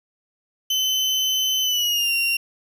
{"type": "tone with pitch glide", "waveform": "35% pulse", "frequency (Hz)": [3046, 2761], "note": ["F#7", "F7"], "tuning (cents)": [50, -20], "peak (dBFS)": -17, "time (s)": [0.7, 2.37], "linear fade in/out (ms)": 5, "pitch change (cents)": -170, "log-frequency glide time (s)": [1.62, 2.13], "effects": []}